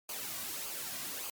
white noise with flanger, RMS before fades -40 dBFS, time 0.09-1.3 s, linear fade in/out 2 ms, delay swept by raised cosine 0.53 to 2.33 ms, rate 1.7 Hz, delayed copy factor -0.6, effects MP3 96 kbps

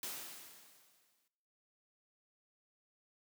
white noise with exponential decay, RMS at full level -41 dBFS, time 0.03-1.28 s, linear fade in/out 2 ms, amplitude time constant 270 ms, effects noise-tail reverb RT60 1.0 s tail -18 dB re dry + high-pass 150 Hz 12 dB/octave

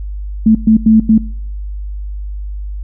sine tone bursts at uneven times, 220 Hz, A3, in tune, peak -4 dBFS, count 4, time 0.46-0.55 / 0.67-0.77 / 0.86-1 / 1.09-1.18 s, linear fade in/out 5 ms, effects noise-tail reverb RT60 0.7 s tail -24 dB re dry + added 50 Hz sine -20 dBFS peak until 2.83 s

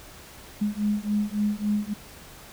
sine beating tone pair, 206.6 / 210.2 Hz, G#3 / G#3, -9 / +21 cents, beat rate 3.6 Hz, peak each -26 dBFS, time 0.61-1.94 s, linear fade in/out 10 ms, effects pink hiss -46 dBFS RMS until 2.52 s

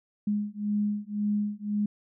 sine beating tone pair, 206.7 / 208.6 Hz, G#3 / G#3, -8 / +8 cents, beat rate 1.9 Hz, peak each -29 dBFS, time 0.27-1.86 s, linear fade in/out 5 ms, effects none

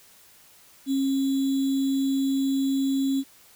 sine tone with sample-and-hold, 271 Hz, C#4, 39 cents flat, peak -21 dBFS, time 0.86-3.24 s, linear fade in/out 50 ms, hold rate 3675 Hz, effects white hiss -54 dBFS RMS until 3.55 s

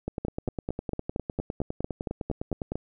two click trains, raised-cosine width 2 ms, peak -17 / -16 dBFS, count 27 / 12, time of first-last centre 0.08-2.72 / 0.25-2.756 s, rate 9.85 / 4.39 Hz, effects none

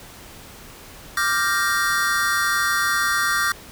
square chord, G minor seventh, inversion second, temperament equal, 1174.7 / 1396.9 / 1568 / 1864.7 Hz, D6 / F6 / G6 / Bb6, 0 / 0 / 0 / 0 cents, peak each -25 dBFS, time 1.17-3.52 s, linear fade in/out 2 ms, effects pink hiss -42 dBFS RMS until 3.71 s

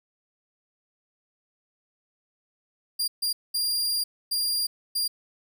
sawtooth tone bursts at uneven times, 4793 Hz, D8, 34 cents sharp, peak -21 dBFS, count 5, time 2.99-3.08 / 3.22-3.33 / 3.54-4.04 / 4.31-4.67 / 4.95-5.08 s, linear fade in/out 10 ms, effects none

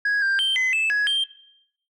sine tone with pitch steps, 1658 / 1586 / 3129 / 2034 / 2626 / 1675 / 3169 Hz, G#6 / G6 / G7 / C7 / E7 / G#6 / G7, -3 / +20 / -4 / -50 / -7 / +14 / +18 cents, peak -16 dBFS, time 0.05-1.24 s, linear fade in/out 5 ms, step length 170 ms, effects noise-tail reverb RT60 0.7 s tail -18 dB re dry + tanh soft clip ceiling -18 dBFS

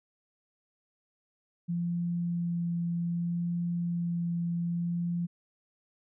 sine tone with vibrato, 171.8 Hz, F3, 28 cents flat, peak -28 dBFS, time 1.68-5.27 s, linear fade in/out 20 ms, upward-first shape sine, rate 0.64 Hz, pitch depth 9 cents each way, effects none

